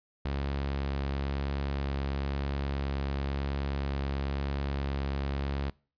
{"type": "tone with vibrato", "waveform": "sawtooth", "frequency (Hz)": 69.3, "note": "C#2", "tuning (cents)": 0, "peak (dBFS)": -26, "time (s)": [0.25, 5.7], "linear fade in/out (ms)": 5, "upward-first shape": "sine", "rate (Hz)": 0.98, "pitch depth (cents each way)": 8, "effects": ["noise-tail reverb RT60 0.4 s tail -24 dB re dry", "resampled to 11025 Hz"]}